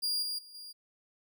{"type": "tone with level steps", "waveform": "40% pulse", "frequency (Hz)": 4817, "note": "D8", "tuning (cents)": 43, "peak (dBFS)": [-28, -32, -49, -43], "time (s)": [0.02, 0.73], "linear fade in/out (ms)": 20, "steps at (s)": [0.22, 0.38, 0.54], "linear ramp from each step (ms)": 10, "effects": []}